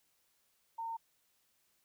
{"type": "tone", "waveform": "sine", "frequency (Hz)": 912, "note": "A#5", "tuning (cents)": -38, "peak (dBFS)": -37, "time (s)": [0.78, 0.97], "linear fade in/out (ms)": 10, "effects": ["white hiss -75 dBFS RMS until 1.84 s"]}